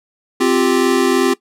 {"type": "chord", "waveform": "square", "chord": "C suspended fourth", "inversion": "none", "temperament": "equal", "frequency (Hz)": [261.6, 349.2, 392], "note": ["C4", "F4", "G4"], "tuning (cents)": [0, 0, 0], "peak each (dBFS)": -17, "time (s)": [0.4, 1.34], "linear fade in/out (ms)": 10, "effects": ["noise-tail reverb RT60 0.1 s tail -18 dB re dry", "low-pass 12000 Hz 12 dB/octave"]}